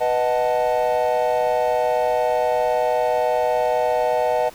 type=chord; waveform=triangle; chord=B dominant seventh; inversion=none; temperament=equal; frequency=493.9 / 622.3 / 740 / 880 Hz; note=B4 / D#5 / F#5 / A5; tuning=0 / 0 / 0 / 0 cents; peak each=-21 / -19 / -22 / -23 dBFS; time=0-4.5 s; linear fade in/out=20 ms; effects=pink hiss -44 dBFS RMS until 4.54 s